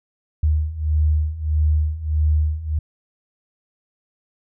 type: beating tone pair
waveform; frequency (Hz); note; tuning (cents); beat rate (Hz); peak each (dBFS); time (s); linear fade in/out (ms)
sine; 75.7 / 77.3; D#2 / D#2; -47 / -11; 1.6; -21 / -18; 0.43-2.79; 5
effects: none